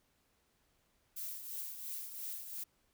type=noise with tremolo; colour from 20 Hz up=violet; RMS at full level=-41 dBFS; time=1.16-2.64 s; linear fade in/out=10 ms; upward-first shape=triangle; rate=2.9 Hz; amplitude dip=60%; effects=pink hiss -75 dBFS RMS until 2.93 s